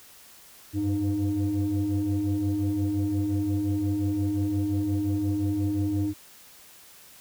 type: tone cluster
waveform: sine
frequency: 93.5 / 99.2 / 305.7 Hz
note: F#2 / G2 / D#4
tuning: +19 / +21 / -30 cents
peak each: -30 / -27 / -24 dBFS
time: 0.73-6.14 s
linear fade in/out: 50 ms
effects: tanh soft clip ceiling -19 dBFS + white hiss -51 dBFS RMS until 7.2 s